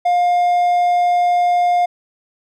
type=tone; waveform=triangle; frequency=708 Hz; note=F5; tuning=23 cents sharp; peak=-10 dBFS; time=0.05-1.86 s; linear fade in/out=10 ms; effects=none